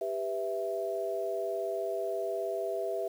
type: chord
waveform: sine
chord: E minor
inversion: first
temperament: just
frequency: 395.6 / 494.4 / 659.3 Hz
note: G4 / B4 / E5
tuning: +16 / +2 / 0 cents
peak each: -35 / -38 / -33 dBFS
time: 0.01-3.08 s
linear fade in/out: 5 ms
effects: 9-bit